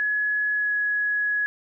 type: tone with pitch glide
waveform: sine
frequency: 1692 to 1679.3 Hz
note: G#6 to G#6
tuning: +32 to +19 cents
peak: -21 dBFS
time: 0-1.46 s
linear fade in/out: 0 ms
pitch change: -13 cents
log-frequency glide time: 0.54-0.73 s
effects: none